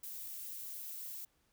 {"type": "noise", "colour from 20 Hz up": "violet", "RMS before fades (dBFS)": -45, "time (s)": [0.03, 1.25], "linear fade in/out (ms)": 5, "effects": ["pink hiss -75 dBFS RMS until 1.52 s"]}